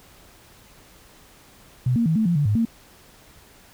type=tone with pitch steps; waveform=sine; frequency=125.6 / 232.7 / 160.5 / 219.6 / 172.4 / 145.6 / 104.3 / 228.7 Hz; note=B2 / A#3 / E3 / A3 / F3 / D3 / G#2 / A#3; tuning=+30 / -3 / -46 / -3 / -22 / -15 / +8 / -33 cents; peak=-17 dBFS; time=1.86-2.652 s; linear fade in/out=5 ms; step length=99 ms; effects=pink hiss -51 dBFS RMS until 3.73 s